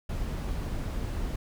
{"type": "noise", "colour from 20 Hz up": "brown", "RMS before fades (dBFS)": -32, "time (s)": [0.09, 1.36], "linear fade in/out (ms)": 5, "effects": []}